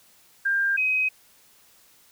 sine tone pair in turn, 1596 / 2526 Hz, G6 / D#7, +31 / +26 cents, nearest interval minor sixth, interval 795 cents, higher second, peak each -20 dBFS, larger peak neither, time 0.45-0.77 / 0.77-1.09 s, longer neither, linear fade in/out 10 ms, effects white hiss -57 dBFS RMS until 2.11 s

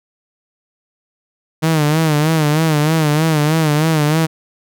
sawtooth tone with vibrato, 154.8 Hz, D#3, 9 cents flat, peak -8 dBFS, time 1.62-4.27 s, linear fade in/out 20 ms, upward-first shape sine, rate 3.2 Hz, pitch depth 85 cents each way, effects none

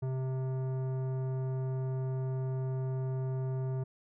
sine tone with tanh clipping, 130.81 Hz, C3, in tune, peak -33 dBFS, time 0.02-3.84 s, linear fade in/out 10 ms, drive 14 dB, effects none

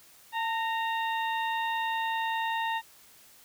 harmonic tone with a mistuned harmonic, 925 Hz, A#5, 14 cents flat, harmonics 1 / 2 / 3 / 4, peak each -29 / -34 / -39 / -41 dBFS, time 0.32-2.82 s, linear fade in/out 50 ms, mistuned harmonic 1, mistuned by -47 cents, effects white hiss -56 dBFS RMS until 3.44 s

